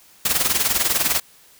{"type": "noise with tremolo", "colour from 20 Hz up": "white", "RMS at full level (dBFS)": -17, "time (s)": [0.25, 1.2], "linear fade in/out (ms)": 5, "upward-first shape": "sine", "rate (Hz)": 20, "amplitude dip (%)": 70, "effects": ["white hiss -51 dBFS RMS until 1.59 s"]}